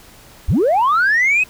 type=linear sweep; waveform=sine; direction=up; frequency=34.65 to 2586 Hz; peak=-10 dBFS; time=0.48-1.44 s; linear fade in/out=10 ms; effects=tanh soft clip ceiling -9 dBFS + pink hiss -44 dBFS RMS until 1.49 s

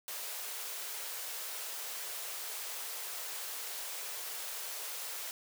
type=high-pass noise; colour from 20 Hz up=white; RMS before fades=-41 dBFS; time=0.08-5.31 s; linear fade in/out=0 ms; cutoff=400 Hz; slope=48 dB/octave; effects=none

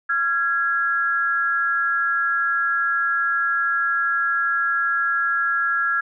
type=tone pair together; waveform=sine; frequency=1373.9 / 1661.2 Hz; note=F6 / G#6; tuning=-29 / 0 cents; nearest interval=minor third; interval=329 cents; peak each=-21 dBFS; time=0.09-6.01 s; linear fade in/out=10 ms; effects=none

